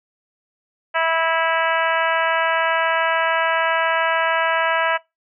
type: harmonic tone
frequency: 327 Hz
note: E4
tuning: 14 cents flat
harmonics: 2 / 3 / 4 / 5 / 6 / 7 / 8 / 9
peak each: -22 / -23 / -24 / -23 / -27 / -29 / -30 / -32 dBFS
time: 0.94-4.98 s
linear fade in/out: 20 ms
effects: noise-tail reverb RT60 0.2 s tail -21 dB re dry